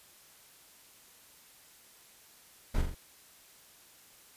brown noise with echo, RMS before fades -28 dBFS, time 2.74-2.82 s, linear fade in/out 10 ms, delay 43 ms, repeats 3, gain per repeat -5 dB, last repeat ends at 2.949 s, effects white hiss -58 dBFS RMS until 4.36 s + resampled to 32000 Hz

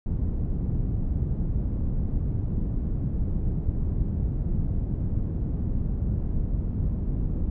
pink low-pass noise, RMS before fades -26 dBFS, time 0.06-7.5 s, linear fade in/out 2 ms, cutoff 170 Hz, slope 12 dB/octave, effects none

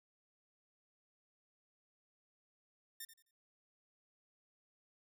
5% pulse tone with echo, 1812 Hz, A#6, 50 cents flat, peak -34 dBFS, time 3-3.05 s, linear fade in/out 5 ms, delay 87 ms, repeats 3, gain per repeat -12 dB, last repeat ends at 3.311 s, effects none

